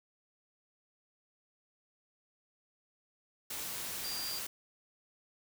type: tone in noise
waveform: sine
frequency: 4754 Hz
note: D8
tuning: 20 cents sharp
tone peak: -39 dBFS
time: 4.04-4.39 s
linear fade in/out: 5 ms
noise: white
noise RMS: -40 dBFS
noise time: 3.5-4.47 s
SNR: -2 dB
effects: none